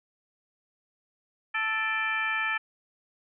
harmonic tone with a mistuned harmonic, 440 Hz, A4, in tune, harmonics 2 / 3 / 4 / 5 / 6 / 7, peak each -37 / -33 / -29 / -31 / -42 / -41 dBFS, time 1.54-2.58 s, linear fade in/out 10 ms, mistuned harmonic 5, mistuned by +120 cents, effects none

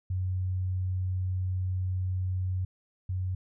sine tone pair in turn, 92.5 / 92.5 Hz, F#2 / F#2, 0 / 0 cents, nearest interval unison, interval 0 cents, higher neither, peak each -27 / -28 dBFS, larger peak first, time 0.1-2.65 / 3.09-3.35 s, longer first, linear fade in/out 5 ms, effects none

